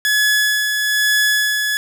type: tone with tremolo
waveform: sawtooth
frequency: 1700 Hz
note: G#6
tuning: 40 cents sharp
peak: -9 dBFS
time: 0.05-1.77 s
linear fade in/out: 0 ms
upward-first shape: sine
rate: 1.1 Hz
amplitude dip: 40%
effects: 8-bit